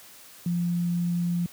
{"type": "tone", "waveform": "sine", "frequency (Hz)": 173.6, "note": "F3", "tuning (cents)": -10, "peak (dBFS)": -23, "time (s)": [0.46, 1.46], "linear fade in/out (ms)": 2, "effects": ["white hiss -49 dBFS RMS until 1.52 s", "high-pass 80 Hz 12 dB/octave"]}